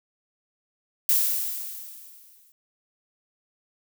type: noise with exponential decay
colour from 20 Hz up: violet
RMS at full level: -19 dBFS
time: 1.09-2.52 s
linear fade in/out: 1 ms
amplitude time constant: 310 ms
effects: none